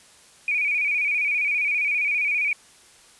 sine tone with vibrato, 2367 Hz, D7, 13 cents sharp, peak -20 dBFS, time 0.48-2.53 s, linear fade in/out 2 ms, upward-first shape square, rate 15 Hz, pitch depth 60 cents each way, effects white hiss -52 dBFS RMS until 3.19 s + resampled to 24000 Hz

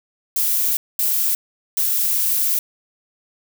violet noise bursts at uneven times, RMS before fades -19 dBFS, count 3, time 0.36-0.77 / 0.99-1.35 / 1.77-2.59 s, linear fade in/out 2 ms, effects none

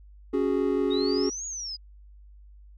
triangle chord, C# suspended fourth, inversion none, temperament equal, 277.2 / 370 / 415.3 Hz, C#4 / F#4 / G#4, 0 / 0 / 0 cents, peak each -25 dBFS, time 0.33-1.3 s, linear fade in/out 10 ms
sine exponential two-way sweep, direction up then down, 3668 to 6800 to 4876 Hz, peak -32 dBFS, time 0.9-1.77 s, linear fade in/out 20 ms, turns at 1.46 s
effects added 50 Hz sine -47 dBFS peak until 2.77 s

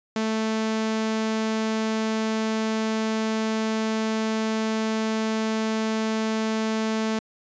sawtooth tone, 220 Hz, A3, in tune, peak -19 dBFS, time 0.16-7.19 s, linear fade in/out 2 ms, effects resampled to 16000 Hz

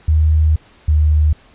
sine tone pair in turn, 77.78 / 76.18 Hz, D#2 / D#2, 0 / -36 cents, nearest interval unison, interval 36 cents, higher first, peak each -9 dBFS, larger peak neither, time 0.08-0.56 / 0.88-1.33 s, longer first, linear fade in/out 5 ms, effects pink hiss -48 dBFS RMS until 1.54 s + resampled to 8000 Hz

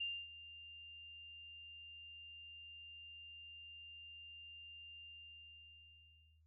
sine tone with ADSR envelope, 2794 Hz, F7, in tune, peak -37 dBFS, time 0-6.42 s, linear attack 11 ms, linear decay 260 ms, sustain -15 dB, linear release 1400 ms, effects noise-tail reverb RT60 0.1 s tail -24 dB re dry + added 79 Hz sine -67 dBFS peak until 6.46 s

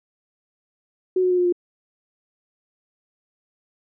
sine tone with pitch steps, 370 / 365.5 / 361.1 / 356.8 / 352.5 Hz, F#4 / F#4 / F#4 / F4 / F4, 0 / -21 / -42 / +37 / +16 cents, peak -16 dBFS, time 1.16-1.525 s, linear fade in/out 5 ms, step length 73 ms, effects none

